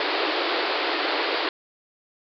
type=band-pass noise; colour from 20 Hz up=pink; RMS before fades=-25 dBFS; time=0-1.49 s; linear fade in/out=2 ms; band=300 to 4800 Hz; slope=96 dB/octave; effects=none